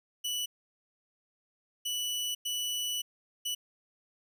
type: tone bursts at uneven times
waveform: sawtooth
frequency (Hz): 2960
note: F#7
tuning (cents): 0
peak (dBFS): -28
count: 4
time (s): 0.24-0.46 / 1.85-2.35 / 2.45-3.02 / 3.45-3.55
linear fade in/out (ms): 10
effects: none